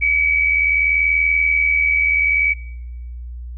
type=tone with amplitude modulation; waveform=sine; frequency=2279 Hz; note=C#7; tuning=47 cents sharp; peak=-11 dBFS; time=0.01-2.54 s; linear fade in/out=20 ms; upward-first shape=sine; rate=80.6 Hz; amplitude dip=55%; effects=noise-tail reverb RT60 1.0 s tail -22 dB re dry + added 60 Hz sine -28 dBFS peak until 3.57 s